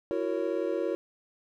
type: chord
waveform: triangle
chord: F# dominant seventh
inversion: third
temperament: just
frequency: 333 / 370 / 462.5 / 555 Hz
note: E4 / F#4 / A#4 / C#5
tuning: +18 / 0 / -14 / +2 cents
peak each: -31 dBFS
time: 0.11-0.95 s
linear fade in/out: 0 ms
effects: none